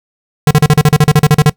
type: tone bursts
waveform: square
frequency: 150 Hz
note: D3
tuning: 37 cents sharp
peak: -4 dBFS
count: 14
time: 0.47-1.496 s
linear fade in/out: 2 ms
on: 38 ms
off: 38 ms
effects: noise-tail reverb RT60 0.1 s tail -20 dB re dry